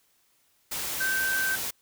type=tone in noise; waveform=sine; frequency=1551 Hz; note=G6; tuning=19 cents flat; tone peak=-25 dBFS; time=1-1.56 s; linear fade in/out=10 ms; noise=white; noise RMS=-32 dBFS; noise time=0.71-1.71 s; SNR=+4 dB; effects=white hiss -67 dBFS RMS until 1.81 s